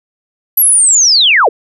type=linear sweep; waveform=sine; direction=down; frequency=11920 to 349.2 Hz; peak=-5 dBFS; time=0.57-1.49 s; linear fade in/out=5 ms; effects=none

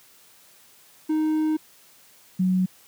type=tone pair in turn; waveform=triangle / sine; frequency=311.1 / 184.98 Hz; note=D#4 / F#3; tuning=0 / 0 cents; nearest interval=major sixth; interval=900 cents; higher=first; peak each=-18 / -18 dBFS; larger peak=neither; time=1.09-1.57 / 2.39-2.66 s; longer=first; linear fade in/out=10 ms; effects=white hiss -54 dBFS RMS until 2.87 s + high-pass 80 Hz 12 dB/octave

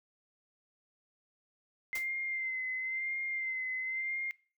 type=tone with vibrato; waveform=sine; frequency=2079 Hz; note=C7; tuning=12 cents flat; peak=-33 dBFS; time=1.93-4.31 s; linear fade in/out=0 ms; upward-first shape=sine; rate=0.98 Hz; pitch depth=35 cents each way
type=noise with exponential decay; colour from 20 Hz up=white; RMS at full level=-38 dBFS; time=1.95-2.09 s; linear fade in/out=5 ms; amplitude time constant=29 ms
effects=noise-tail reverb RT60 0.4 s tail -22 dB re dry

